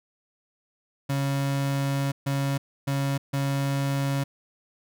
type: tone bursts at uneven times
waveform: 35% pulse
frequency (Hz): 138.59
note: C#3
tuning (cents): 0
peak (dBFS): -22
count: 4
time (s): 1.09-2.12 / 2.26-2.58 / 2.87-3.18 / 3.33-4.24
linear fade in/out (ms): 10
effects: none